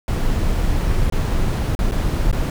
brown noise with dropouts, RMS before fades -18 dBFS, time 0.08-2.5 s, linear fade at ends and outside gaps 1 ms, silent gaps 1.1-1.123 / 1.751-1.79 / 1.912-1.919 / 2.314-2.327 s, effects none

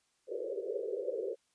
pink band-pass noise, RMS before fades -37 dBFS, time 0.27-1.36 s, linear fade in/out 50 ms, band 370 to 560 Hz, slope 96 dB/octave, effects white hiss -75 dBFS RMS until 1.54 s + resampled to 22050 Hz

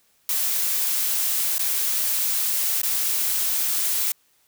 blue noise with dropouts, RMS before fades -23 dBFS, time 0.29-4.12 s, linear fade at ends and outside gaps 2 ms, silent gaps 1.582-1.593 / 2.817-2.832 s, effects white hiss -63 dBFS RMS until 4.47 s

